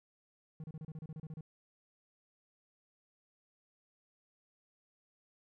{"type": "tone bursts", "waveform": "triangle", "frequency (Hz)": 156.8, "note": "D#3", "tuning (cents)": 14, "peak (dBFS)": -40, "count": 12, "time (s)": [0.6, 1.409], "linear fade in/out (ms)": 2, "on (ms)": 39, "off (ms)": 31, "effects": []}